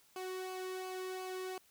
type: tone with flanger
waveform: sawtooth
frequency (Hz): 372.2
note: F#4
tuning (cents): +10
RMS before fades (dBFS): -42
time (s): 0.16-1.58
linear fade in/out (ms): 2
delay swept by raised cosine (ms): 0.53 to 1.29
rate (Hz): 2.8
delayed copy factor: -0.55
effects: white hiss -67 dBFS RMS until 1.7 s